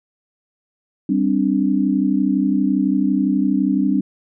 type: chord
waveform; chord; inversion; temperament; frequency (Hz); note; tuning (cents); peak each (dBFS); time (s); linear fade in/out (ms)
sine; G suspended fourth; none; equal; 196 / 261.6 / 293.7; G3 / C4 / D4; 0 / 0 / 0; -19; 1.09-4.01; 5
effects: none